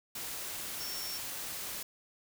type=tone in noise; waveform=sine; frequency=5460 Hz; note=F8; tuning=40 cents flat; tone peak=-40 dBFS; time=0.8-1.18 s; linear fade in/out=5 ms; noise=white; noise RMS=-40 dBFS; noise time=0.15-1.83 s; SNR=-3 dB; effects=none